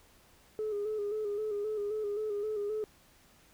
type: tone with vibrato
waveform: sine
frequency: 420 Hz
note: G#4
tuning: 19 cents sharp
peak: -30 dBFS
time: 0.59-2.84 s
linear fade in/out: 0 ms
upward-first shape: square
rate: 3.8 Hz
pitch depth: 44 cents each way
effects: tanh soft clip ceiling -28 dBFS + pink hiss -62 dBFS RMS until 3.53 s